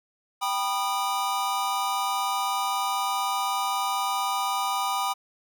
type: chord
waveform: square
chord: G augmented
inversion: none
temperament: just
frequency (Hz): 784 / 980 / 1225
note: G5 / B5 / D#6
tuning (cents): 0 / -14 / -27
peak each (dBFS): -30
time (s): 0.41-5.14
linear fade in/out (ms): 20
effects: none